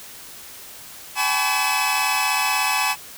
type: tone cluster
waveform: sawtooth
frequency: 773 / 850 / 1004 / 1138 / 2586 Hz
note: G5 / G#5 / B5 / C#6 / E7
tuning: -24 / +40 / +28 / +45 / -34 cents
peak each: -24 / -21 / -23 / -23 / -20 dBFS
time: 1.15-2.96 s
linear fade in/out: 50 ms
effects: white hiss -40 dBFS RMS until 3.17 s